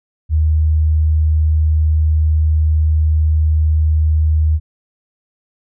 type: tone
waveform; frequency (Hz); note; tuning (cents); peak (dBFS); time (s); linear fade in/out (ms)
sine; 77.78; D#2; 0; -10; 0.29-4.6; 50
effects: none